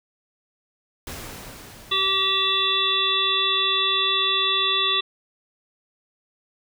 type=noise with exponential decay; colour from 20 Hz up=pink; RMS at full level=-34 dBFS; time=1.07-3.97 s; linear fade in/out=2 ms; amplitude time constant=630 ms
type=harmonic tone; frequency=385.5 Hz; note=G4; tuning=29 cents flat; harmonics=1 / 3 / 5 / 7 / 9 / 10; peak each=-32 / -26 / -32 / -28 / -21 / -28 dBFS; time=1.91-5.01 s; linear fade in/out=10 ms
effects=none